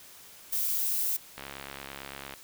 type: noise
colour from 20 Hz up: violet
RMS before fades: -29 dBFS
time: 0.52-1.17 s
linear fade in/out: 10 ms
type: click train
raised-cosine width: 0.3 ms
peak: -23 dBFS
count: 67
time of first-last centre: 1.38-2.338 s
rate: 68.9 Hz
effects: white hiss -51 dBFS RMS until 2.43 s